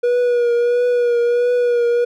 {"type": "tone with vibrato", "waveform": "triangle", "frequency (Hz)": 482.4, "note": "B4", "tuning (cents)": -41, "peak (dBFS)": -11, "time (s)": [0.03, 2.05], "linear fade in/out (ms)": 10, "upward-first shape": "triangle", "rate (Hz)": 1.5, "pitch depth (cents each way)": 34, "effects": []}